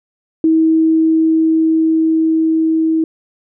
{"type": "tone with level ramp", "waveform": "sine", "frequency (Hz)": 321, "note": "E4", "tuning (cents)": -46, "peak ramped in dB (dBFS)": [-8, -11], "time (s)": [0.44, 3.04], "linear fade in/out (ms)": 2, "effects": []}